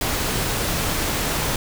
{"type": "noise", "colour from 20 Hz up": "pink", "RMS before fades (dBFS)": -23, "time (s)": [0.01, 1.56], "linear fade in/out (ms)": 2, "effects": []}